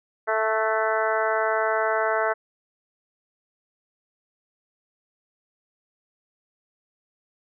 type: harmonic tone with a mistuned harmonic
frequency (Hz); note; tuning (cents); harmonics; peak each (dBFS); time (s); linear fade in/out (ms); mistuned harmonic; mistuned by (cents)
220; A3; 0; 2 / 3 / 4 / 5 / 6 / 7 / 8 / 9; -28 / -25 / -29 / -31 / -29 / -29 / -34 / -35; 0.27-2.34; 20; 7; -21
effects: none